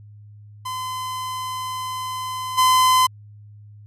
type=tone with level steps; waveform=45% pulse; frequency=1023 Hz; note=C6; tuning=39 cents flat; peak=-26 / -13 dBFS; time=0.65-3.07 s; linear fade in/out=10 ms; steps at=2.57 s; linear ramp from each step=20 ms; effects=added 104 Hz sine -41 dBFS peak until 3.86 s + resampled to 32000 Hz